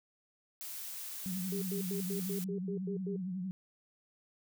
blue noise, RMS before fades -43 dBFS, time 0.61-2.44 s, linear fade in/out 0 ms
sine tone with vibrato, 185 Hz, F#3, in tune, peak -35 dBFS, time 1.26-3.51 s, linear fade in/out 0 ms, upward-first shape triangle, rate 11 Hz, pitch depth 95 cents each way
sine tone bursts, 402.1 Hz, G4, 44 cents sharp, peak -37 dBFS, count 9, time 1.52-3.164 s, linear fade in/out 5 ms, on 100 ms, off 93 ms
effects none

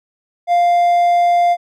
triangle tone, 698.5 Hz, F5, in tune, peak -8 dBFS, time 0.47-1.57 s, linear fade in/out 50 ms, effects none

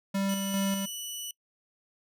square tone with tremolo, 196 Hz, G3, in tune, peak -27 dBFS, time 0.14-0.86 s, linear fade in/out 10 ms, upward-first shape square, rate 2.5 Hz, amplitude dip 40%
15% pulse tone, 2960 Hz, F#7, in tune, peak -28 dBFS, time 0.29-1.31 s, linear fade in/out 2 ms
effects noise-tail reverb RT60 0.1 s tail -24 dB re dry

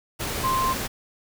sine tone in noise, 1048 Hz, C6, 2 cents sharp, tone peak -21 dBFS, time 0.43-0.74 s, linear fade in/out 20 ms, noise pink, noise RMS -29 dBFS, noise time 0.19-0.88 s, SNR +5 dB, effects none

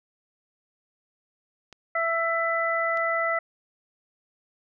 clicks, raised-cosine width 0.2 ms, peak -27 dBFS, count 2, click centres 1.727 / 2.973 s
harmonic tone, 665 Hz, E5, 15 cents sharp, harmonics 1 / 2 / 3, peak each -27 / -27 / -27 dBFS, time 1.95-3.39 s, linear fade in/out 5 ms
effects none

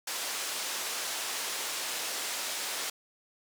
white band-pass noise, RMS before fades -35 dBFS, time 0.07-2.9 s, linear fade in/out 5 ms, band 390 to 8200 Hz, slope 12 dB/octave, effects none

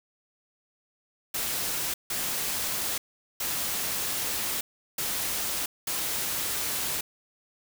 white noise bursts at uneven times, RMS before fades -30 dBFS, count 5, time 1.34-1.94 / 2.1-2.98 / 3.4-4.61 / 4.98-5.66 / 5.87-7.01 s, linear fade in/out 5 ms, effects none

